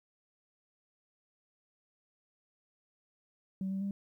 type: tone with pitch steps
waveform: sine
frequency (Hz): 190.8 / 193.1 / 198.4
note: G3 / G3 / G3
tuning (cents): -47 / -26 / +21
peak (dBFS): -31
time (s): 3.61-3.91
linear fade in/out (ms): 2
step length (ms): 100
effects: tanh soft clip ceiling -29 dBFS + 12-bit